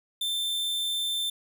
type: tone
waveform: 45% pulse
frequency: 3557 Hz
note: A7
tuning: 18 cents sharp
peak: -27 dBFS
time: 0.21-1.3 s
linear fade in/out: 5 ms
effects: none